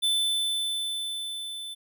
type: tone with level ramp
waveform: square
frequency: 3520 Hz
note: A7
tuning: in tune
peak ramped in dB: -22 to -36 dBFS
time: 0.02-1.75 s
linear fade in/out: 20 ms
effects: none